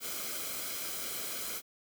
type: noise with comb filter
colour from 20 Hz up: white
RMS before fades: -38 dBFS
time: 0-1.62 s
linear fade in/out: 50 ms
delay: 1.1 ms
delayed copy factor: -0.6
effects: none